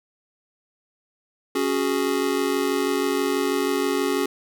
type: chord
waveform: square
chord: C# suspended fourth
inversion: none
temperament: just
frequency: 277.2 / 369.6 / 415.8 Hz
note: C#4 / F#4 / G#4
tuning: 0 / -2 / +2 cents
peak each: -26 dBFS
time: 1.55-4.26 s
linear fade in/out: 5 ms
effects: none